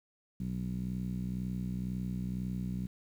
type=tone with low-pass filter; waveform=10% pulse; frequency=62 Hz; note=B1; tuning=7 cents sharp; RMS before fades=-36 dBFS; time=0.4-2.87 s; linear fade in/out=5 ms; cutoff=180 Hz; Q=3.1; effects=10-bit